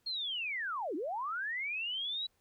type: linear two-way sweep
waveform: sine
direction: down then up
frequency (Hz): 4314 to 277.2 to 3960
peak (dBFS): -34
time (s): 0.06-2.27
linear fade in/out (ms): 10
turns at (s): 0.95
effects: pink hiss -75 dBFS RMS until 2.4 s